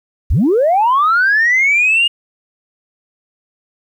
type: linear sweep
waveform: sine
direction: up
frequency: 38.26 to 2867 Hz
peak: -8 dBFS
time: 0.3-2.08 s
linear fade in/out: 10 ms
effects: tanh soft clip ceiling -6 dBFS + 8-bit